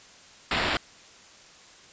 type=noise with sample-and-hold; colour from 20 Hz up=white; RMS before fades=-26 dBFS; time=0.51-0.77 s; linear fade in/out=2 ms; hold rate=6300 Hz; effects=white hiss -51 dBFS RMS until 1.92 s + resampled to 16000 Hz